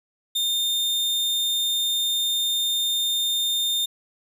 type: tone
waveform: 40% pulse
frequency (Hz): 3630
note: A#7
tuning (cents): -47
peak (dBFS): -20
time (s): 0.35-3.86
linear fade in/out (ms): 10
effects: none

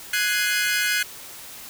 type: chord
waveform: sawtooth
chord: Ab dominant seventh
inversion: third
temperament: equal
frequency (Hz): 1480 / 1661.2 / 2093 / 2489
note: Gb6 / Ab6 / C7 / Eb7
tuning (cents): 0 / 0 / 0 / 0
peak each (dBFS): -21 / -22 / -24 / -25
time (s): 0.13-1.03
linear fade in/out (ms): 5
effects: white hiss -40 dBFS RMS until 1.69 s

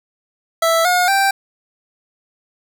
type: tone with pitch steps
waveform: 25% pulse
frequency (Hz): 659.3 / 719 / 784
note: E5 / F#5 / G5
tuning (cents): 0 / -50 / 0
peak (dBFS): -9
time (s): 0.62-1.31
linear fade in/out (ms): 5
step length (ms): 230
effects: none

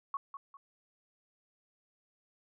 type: tone with echo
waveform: sine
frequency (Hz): 1108.7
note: C#6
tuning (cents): 0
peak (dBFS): -32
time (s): 0.14-0.17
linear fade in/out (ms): 2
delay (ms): 200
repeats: 2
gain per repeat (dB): -9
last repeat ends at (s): 0.57
effects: none

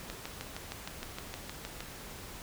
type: click train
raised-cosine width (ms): 0.2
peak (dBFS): -21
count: 12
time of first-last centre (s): 0.1-1.805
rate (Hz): 6.45
effects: pink hiss -46 dBFS RMS until 2.42 s

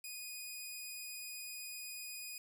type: tone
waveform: 10% pulse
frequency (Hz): 2477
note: D#7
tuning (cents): -8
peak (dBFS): -35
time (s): 0.04-2.38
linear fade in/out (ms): 2
effects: none

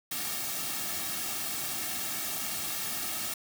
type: noise with comb filter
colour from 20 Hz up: white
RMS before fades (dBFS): -34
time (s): 0.11-3.34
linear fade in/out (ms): 5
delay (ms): 2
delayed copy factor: -0.7
effects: none

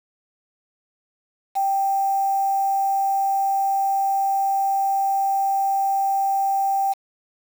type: tone with quantisation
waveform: sine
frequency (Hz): 784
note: G5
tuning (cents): 0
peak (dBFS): -18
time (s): 1.55-6.94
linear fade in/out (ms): 20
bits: 6
effects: none

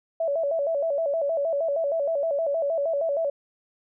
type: tone with vibrato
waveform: sine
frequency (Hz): 610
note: D#5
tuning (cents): -34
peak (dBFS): -22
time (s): 0.2-3.3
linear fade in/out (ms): 5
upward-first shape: square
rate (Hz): 6.4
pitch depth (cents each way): 130
effects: none

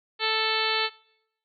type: harmonic tone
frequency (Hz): 440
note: A4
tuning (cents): 0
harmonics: 1 / 2 / 3 / 4 / 5 / 6 / 7 / 8 / 9 / 10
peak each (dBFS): -32 / -32 / -32 / -32 / -32 / -32 / -32 / -32 / -32 / -32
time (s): 0.19-0.9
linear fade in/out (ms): 50
effects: noise-tail reverb RT60 0.8 s tail -24 dB re dry

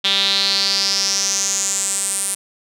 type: tone with band-pass filter sweep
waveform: sawtooth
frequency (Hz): 196.2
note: G3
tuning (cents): +2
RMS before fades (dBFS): -19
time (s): 0.04-2.35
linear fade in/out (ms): 10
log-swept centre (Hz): 3500 to 9500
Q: 5.9
effects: none

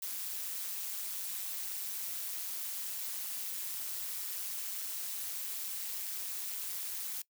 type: noise with amplitude modulation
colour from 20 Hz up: blue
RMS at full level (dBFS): -36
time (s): 0.02-7.22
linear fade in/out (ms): 5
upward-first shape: sine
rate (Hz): 196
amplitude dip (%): 70
effects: noise-tail reverb RT60 0.1 s tail -21 dB re dry

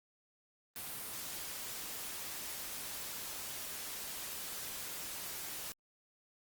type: noise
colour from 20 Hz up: white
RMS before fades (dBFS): -43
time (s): 0.76-5.72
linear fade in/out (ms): 0
effects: Opus 32 kbps

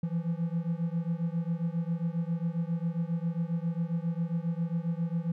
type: beating tone pair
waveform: triangle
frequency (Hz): 164.81 / 172.21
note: E3 / F3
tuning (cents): 0 / -24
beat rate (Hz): 7.4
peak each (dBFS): -29 / -30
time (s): 0.03-5.32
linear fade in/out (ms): 5
effects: none

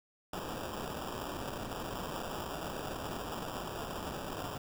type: noise with sample-and-hold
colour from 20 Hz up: blue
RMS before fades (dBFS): -40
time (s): 0.33-4.58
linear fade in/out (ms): 5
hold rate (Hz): 2100
effects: none

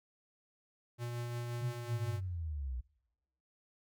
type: tone with tremolo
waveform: square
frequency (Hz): 119.8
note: A#2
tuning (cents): +48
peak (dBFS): -37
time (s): 0.98-2.21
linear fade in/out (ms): 50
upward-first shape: triangle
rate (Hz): 5.7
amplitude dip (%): 30
type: linear sweep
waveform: sine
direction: down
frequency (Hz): 131.3 to 58.6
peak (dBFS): -36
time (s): 1.61-2.81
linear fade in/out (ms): 10
effects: noise-tail reverb RT60 1.0 s tail -25 dB re dry

